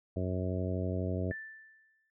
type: harmonic tone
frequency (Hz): 92.1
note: F#2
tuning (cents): -7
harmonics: 1 / 2 / 3 / 4 / 5 / 6 / 7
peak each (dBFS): -34 / -37 / -39 / -40 / -41 / -42 / -42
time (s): 0.16-1.32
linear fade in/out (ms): 5
type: tone with exponential decay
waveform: sine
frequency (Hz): 1765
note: A6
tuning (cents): +5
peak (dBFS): -37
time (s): 1.31-2.1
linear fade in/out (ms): 1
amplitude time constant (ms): 170
effects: noise-tail reverb RT60 0.1 s tail -20 dB re dry